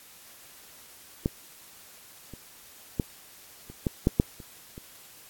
clicks, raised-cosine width 3 ms, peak -11 / -28 / -12 / -30 / -12 / -7 / -6 / -30 / -28 dBFS, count 9, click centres 1.259 / 2.337 / 2.998 / 3.7 / 3.868 / 4.071 / 4.199 / 4.402 / 4.779 s, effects white hiss -51 dBFS RMS until 5.29 s + AAC 64 kbps

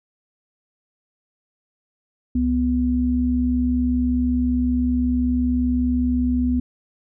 sine tone pair together, 67.6 / 248.1 Hz, C#2 / B3, -43 / +8 cents, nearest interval octave + major seventh, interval 2251 cents, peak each -23 / -18 dBFS, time 2.35-6.6 s, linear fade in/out 5 ms, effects none

